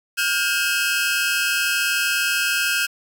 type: tone cluster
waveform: sawtooth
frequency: 1423 / 1590 / 2582 Hz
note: F6 / G6 / E7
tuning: +32 / +24 / -37 cents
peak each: -20 dBFS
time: 0.17-2.87 s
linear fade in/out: 20 ms
effects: 7-bit

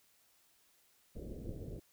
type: low-pass noise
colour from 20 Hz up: pink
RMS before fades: -45 dBFS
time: 1.15-1.8 s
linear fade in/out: 10 ms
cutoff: 560 Hz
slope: 48 dB/octave
type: click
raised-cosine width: 5 ms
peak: -31 dBFS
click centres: 1.493 s
effects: white hiss -70 dBFS RMS until 1.92 s

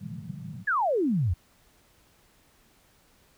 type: band-pass noise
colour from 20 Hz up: white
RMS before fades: -38 dBFS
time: 0-0.65 s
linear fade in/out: 50 ms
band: 100 to 210 Hz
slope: 96 dB/octave
type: exponential sweep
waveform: sine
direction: down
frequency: 1771 to 77.5 Hz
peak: -22 dBFS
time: 0.67-1.34 s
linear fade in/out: 10 ms
effects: pink hiss -62 dBFS RMS until 3.37 s

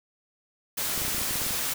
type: noise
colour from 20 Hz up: white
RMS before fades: -29 dBFS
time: 0.77-1.74 s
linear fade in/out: 10 ms
type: clicks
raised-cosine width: 3 ms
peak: -25 dBFS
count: 12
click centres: 0.977 / 1.018 / 1.05 / 1.081 / 1.147 / 1.182 / 1.216 / 1.309 / 1.357 / 1.417 / 1.465 / 1.508 s
effects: none

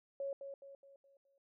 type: tone with echo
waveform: sine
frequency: 553 Hz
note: C#5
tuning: 4 cents flat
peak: -37 dBFS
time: 0.2-0.33 s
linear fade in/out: 2 ms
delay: 210 ms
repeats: 5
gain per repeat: -7 dB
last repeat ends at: 1.38 s
effects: none

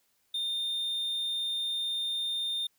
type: tone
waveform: triangle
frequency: 3629 Hz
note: A#7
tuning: 47 cents flat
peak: -28 dBFS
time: 0.34-2.67 s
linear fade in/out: 5 ms
effects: white hiss -72 dBFS RMS until 2.78 s

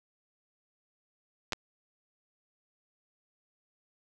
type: clicks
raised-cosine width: 0.2 ms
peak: -14 dBFS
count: 2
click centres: 1.523 / 1.532 s
effects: none

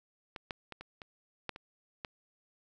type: clicks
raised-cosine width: 0.3 ms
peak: -25 / -20 / -27 / -29 / -29 / -19 / -29 / -22 dBFS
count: 8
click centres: 0.362 / 0.508 / 0.723 / 0.81 / 1.018 / 1.493 / 1.561 / 2.048 s
effects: none

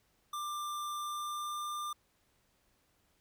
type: tone with pitch glide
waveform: square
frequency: 1187 to 1195.3 Hz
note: D6 to D6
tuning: +18 to +30 cents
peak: -37 dBFS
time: 0.33-1.93 s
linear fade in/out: 5 ms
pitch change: +12 cents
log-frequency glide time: 0.93-1.61 s
effects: pink hiss -73 dBFS RMS until 3.2 s

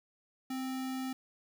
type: tone with sample-and-hold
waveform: sine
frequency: 260 Hz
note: C4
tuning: 11 cents flat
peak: -34 dBFS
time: 0.5-1.13 s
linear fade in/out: 5 ms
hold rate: 1050 Hz
effects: none

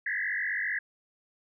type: tone with frequency modulation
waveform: sine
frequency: 1834 Hz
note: A#6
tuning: 29 cents flat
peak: -28 dBFS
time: 0.06-0.79 s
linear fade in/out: 5 ms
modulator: 47.6 Hz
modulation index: 4.3
effects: none

